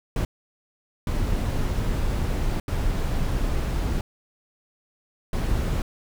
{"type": "noise bursts at uneven times", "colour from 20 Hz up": "brown", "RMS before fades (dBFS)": -24, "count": 4, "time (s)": [[0.16, 0.25], [1.07, 2.6], [2.68, 4.01], [5.33, 5.82]], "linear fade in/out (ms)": 2, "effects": []}